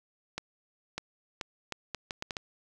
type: accelerating click train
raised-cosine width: 0.2 ms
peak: -17 dBFS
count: 9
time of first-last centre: 0.38-2.368 s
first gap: 600 ms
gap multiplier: 0.72
effects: none